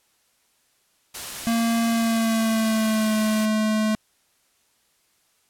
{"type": "noise", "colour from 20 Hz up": "white", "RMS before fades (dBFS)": -33, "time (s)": [1.14, 3.46], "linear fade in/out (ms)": 10}
{"type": "tone with pitch glide", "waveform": "square", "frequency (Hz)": [230.2, 216], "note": ["A#3", "A3"], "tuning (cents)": [-22, -32], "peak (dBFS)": -20, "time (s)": [1.47, 3.95], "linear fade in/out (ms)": 0, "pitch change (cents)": -110, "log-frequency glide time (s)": [1.88, 3.15]}
{"effects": ["white hiss -65 dBFS RMS until 5.49 s", "low-pass 12000 Hz 12 dB/octave"]}